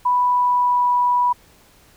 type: tone with pitch glide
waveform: sine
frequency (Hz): 987.8 to 980.4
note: B5 to B5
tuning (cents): 0 to -13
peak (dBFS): -14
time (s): 0.05-1.33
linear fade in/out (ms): 10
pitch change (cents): -13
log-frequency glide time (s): 0.24-0.89
effects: pink hiss -52 dBFS RMS until 1.96 s